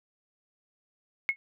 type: tone with exponential decay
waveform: sine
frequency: 2178 Hz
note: C#7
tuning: 31 cents flat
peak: -18 dBFS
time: 1.29-1.36 s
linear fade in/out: 0 ms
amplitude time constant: 15 ms
effects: none